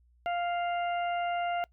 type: harmonic tone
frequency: 698.5 Hz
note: F5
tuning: in tune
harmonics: 1 / 2 / 3 / 4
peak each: -29 / -39 / -42 / -43 dBFS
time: 0.26-1.64 s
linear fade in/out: 0 ms
effects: noise-tail reverb RT60 0.1 s tail -24 dB re dry + added 60 Hz sine -61 dBFS peak until 1.72 s